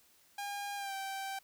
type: tone with pitch glide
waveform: sawtooth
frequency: 809 to 778.7 Hz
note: G#5 to G5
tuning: -46 to -12 cents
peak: -34 dBFS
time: 0.38-1.39 s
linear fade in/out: 5 ms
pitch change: -66 cents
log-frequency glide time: 0.76-0.94 s
effects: white hiss -66 dBFS RMS until 1.43 s